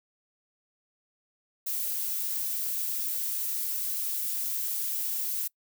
violet noise, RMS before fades -31 dBFS, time 1.66-5.48 s, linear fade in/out 10 ms, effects noise-tail reverb RT60 0.1 s tail -25 dB re dry

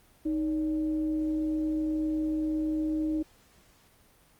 sine tone with frequency modulation, 311.1 Hz, D#4, in tune, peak -26 dBFS, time 0.25-3.23 s, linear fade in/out 10 ms, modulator 261 Hz, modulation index 0.3, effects pink hiss -61 dBFS RMS until 4.39 s + Opus 32 kbps

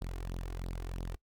sawtooth tone with flanger, 43.65 Hz, F1, in tune, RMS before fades -39 dBFS, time 0.01-1.16 s, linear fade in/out 10 ms, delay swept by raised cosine 0.2 to 2.8 ms, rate 3 Hz, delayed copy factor +0.75, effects noise-tail reverb RT60 0.1 s tail -21 dB re dry

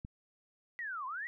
click, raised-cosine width 5 ms, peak -30 dBFS, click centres 0.049 s
sine linear two-way sweep, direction down then up, 1975.5 to 987.8 to 1975.5 Hz, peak -37 dBFS, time 0.79-1.27 s, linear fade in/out 0 ms, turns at 1.06 s
effects none

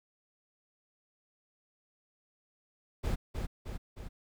brown noise with echo, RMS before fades -31 dBFS, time 3.03-3.16 s, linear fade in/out 20 ms, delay 310 ms, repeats 3, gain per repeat -4 dB, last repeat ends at 4.09 s, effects none

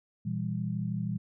sine chord, E diminished, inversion second, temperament just, 118.67 / 164.81 / 197.78 Hz, Bb2 / E3 / G3, +31 / 0 / +16 cents, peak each -34 dBFS, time 0.25-1.18 s, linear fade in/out 10 ms, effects none

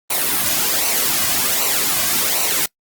white noise with flanger, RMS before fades -18 dBFS, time 0.1-2.66 s, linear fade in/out 5 ms, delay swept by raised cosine 0.58 to 2.28 ms, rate 1.3 Hz, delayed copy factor -0.6, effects noise-tail reverb RT60 0.1 s tail -24 dB re dry + Opus 32 kbps

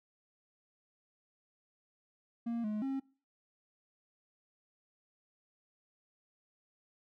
triangle tone with pitch steps, 233.4 / 212.2 / 269.6 Hz, A#3 / G#3 / C#4, +2 / +38 / -48 cents, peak -31 dBFS, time 2.46-3 s, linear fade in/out 10 ms, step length 180 ms, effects noise-tail reverb RT60 0.4 s tail -23 dB re dry

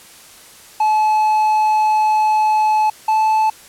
triangle tone pair in turn, 860 / 871.5 Hz, A5 / A5, -40 / -17 cents, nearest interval unison, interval 23 cents, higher second, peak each -10 dBFS, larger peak neither, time 0.8-2.9 / 3.08-3.5 s, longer first, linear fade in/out 5 ms, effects white hiss -42 dBFS RMS until 3.68 s + low-pass 12000 Hz 12 dB/octave

